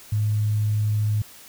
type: tone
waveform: sine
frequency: 106.2 Hz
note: G#2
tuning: 39 cents sharp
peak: -19 dBFS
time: 0.12-1.22 s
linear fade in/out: 5 ms
effects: white hiss -46 dBFS RMS until 1.48 s